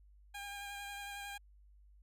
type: tone with vibrato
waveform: 15% pulse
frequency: 806 Hz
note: G5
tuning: 48 cents sharp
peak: -37 dBFS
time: 0.34-1.38 s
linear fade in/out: 10 ms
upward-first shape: sine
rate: 11 Hz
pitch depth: 16 cents each way
effects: added 50 Hz sine -59 dBFS peak until 2.02 s